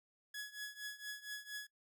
sawtooth tone with tremolo, 1686 Hz, G#6, 26 cents sharp, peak -37 dBFS, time 0.34-1.67 s, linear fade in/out 5 ms, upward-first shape triangle, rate 4.3 Hz, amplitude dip 90%, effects noise-tail reverb RT60 0.1 s tail -21 dB re dry

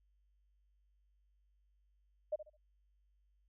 sine tone with echo, 610 Hz, D#5, 34 cents flat, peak -32 dBFS, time 2.32-2.36 s, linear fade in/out 10 ms, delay 70 ms, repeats 3, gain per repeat -12 dB, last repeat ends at 2.57 s, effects added 50 Hz sine -70 dBFS peak until 3.48 s

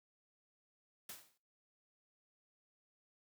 white noise with exponential decay, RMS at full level -45 dBFS, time 1.09-1.38 s, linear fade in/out 5 ms, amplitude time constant 63 ms, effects noise-tail reverb RT60 0.4 s tail -22 dB re dry + high-pass 100 Hz 12 dB/octave

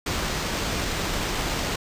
pink noise with sample-and-hold, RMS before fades -27 dBFS, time 0.06-1.76 s, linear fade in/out 5 ms, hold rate 11025 Hz, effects resampled to 32000 Hz

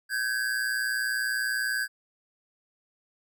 square ring-modulated tone, 1600 Hz, G6, 35 cents sharp, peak -24 dBFS, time 0.09-1.88 s, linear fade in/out 50 ms, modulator 60 Hz, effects none

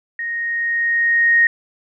sine tone with level ramp, 1864.7 Hz, A#6, in tune, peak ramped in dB -22 to -9 dBFS, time 0.19-1.47 s, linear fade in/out 2 ms, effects none

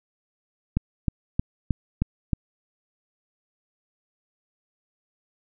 click train, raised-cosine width 5 ms, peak -9 dBFS, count 6, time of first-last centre 0.77-2.333 s, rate 3.2 Hz, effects none

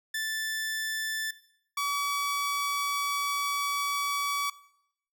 sawtooth tone pair in turn, 1760 / 1140.4 Hz, A6 / C#6, 0 / +49 cents, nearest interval minor sixth, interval 751 cents, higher first, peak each -26 / -24 dBFS, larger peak second, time 0.14-1.31 / 1.77-4.5 s, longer second, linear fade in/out 5 ms, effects noise-tail reverb RT60 0.7 s tail -18 dB re dry

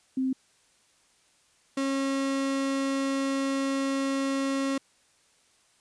sine / 35% pulse tone pair in turn, 261.6 / 272 Hz, C4 / C#4, 0 / -33 cents, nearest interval minor second, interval 67 cents, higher second, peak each -24 dBFS, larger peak neither, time 0.17-0.33 / 1.77-4.78 s, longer second, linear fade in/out 5 ms, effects white hiss -64 dBFS RMS until 5.8 s + resampled to 22050 Hz

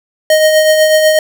square tone with tremolo, 622.3 Hz, D#5, in tune, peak -5 dBFS, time 0.3-1.19 s, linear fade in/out 2 ms, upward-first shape triangle, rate 8.1 Hz, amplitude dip 45%, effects none

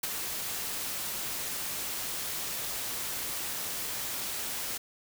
white noise with ADSR envelope, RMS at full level -29 dBFS, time 0.03-4.78 s, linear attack 7 ms, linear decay 20 ms, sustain -6 dB, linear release 10 ms, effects none

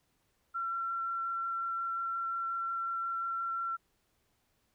sine tone with vibrato, 1358 Hz, F6, 49 cents flat, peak -32 dBFS, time 0.54-3.77 s, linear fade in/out 20 ms, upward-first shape sine, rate 5.6 Hz, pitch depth 8 cents each way, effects pink hiss -75 dBFS RMS until 4.74 s

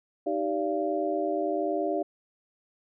sine tone cluster, 309.8 / 390.7 / 577 / 686 Hz, D#4 / G4 / D5 / F5, -7 / -6 / -31 / -31 cents, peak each -31 dBFS, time 0.26-2.03 s, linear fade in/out 10 ms, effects none

